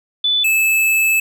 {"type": "tone pair in turn", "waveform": ["sine", "square"], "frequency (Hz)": [3488, 2613], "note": ["A7", "E7"], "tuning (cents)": [-16, -16], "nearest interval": "perfect fourth", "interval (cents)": 500, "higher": "first", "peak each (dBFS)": -13, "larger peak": "neither", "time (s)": [[0.24, 0.44], [0.44, 1.2]], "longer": "second", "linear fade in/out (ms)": 5, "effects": []}